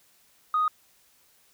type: tone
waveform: sine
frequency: 1244.5 Hz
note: D#6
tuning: in tune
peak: -20 dBFS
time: 0.54-0.68 s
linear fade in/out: 2 ms
effects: tanh soft clip ceiling -17 dBFS + white hiss -62 dBFS RMS until 1.53 s